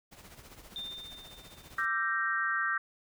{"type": "noise with tremolo", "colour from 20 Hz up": "pink", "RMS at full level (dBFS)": -49, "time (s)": [0.11, 1.86], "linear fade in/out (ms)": 20, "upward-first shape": "triangle", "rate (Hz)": 15, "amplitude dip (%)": 70}
{"type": "tone with exponential decay", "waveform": "sine", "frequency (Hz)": 3611, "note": "A7", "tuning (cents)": 44, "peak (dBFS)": -35, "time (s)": [0.76, 2.14], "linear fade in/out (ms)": 1, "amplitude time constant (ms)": 300}
{"type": "chord", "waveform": "sine", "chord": "E half-diminished seventh", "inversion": "third", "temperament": "equal with one note detuned", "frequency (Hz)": [1174.7, 1341.6, 1568, 1864.7], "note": ["D6", "E6", "G6", "Bb6"], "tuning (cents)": [0, 30, 0, 0], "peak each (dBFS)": [-36, -35, -31, -34], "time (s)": [1.78, 2.78], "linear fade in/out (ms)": 5}
{"effects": []}